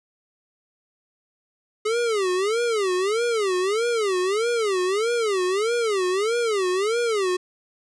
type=tone with vibrato; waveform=square; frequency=416.4 Hz; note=G#4; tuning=5 cents sharp; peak=-21 dBFS; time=1.85-7.37 s; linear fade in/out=10 ms; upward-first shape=sine; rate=1.6 Hz; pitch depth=240 cents each way; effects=resampled to 22050 Hz + 10-bit